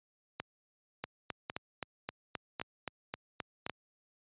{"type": "two click trains", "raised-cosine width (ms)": 0.3, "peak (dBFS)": [-20, -20], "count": [11, 4], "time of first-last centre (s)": [[1.04, 3.665], [0.4, 3.697]], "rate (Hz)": [3.81, 0.91], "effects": ["high-pass 80 Hz 12 dB/octave", "resampled to 8000 Hz"]}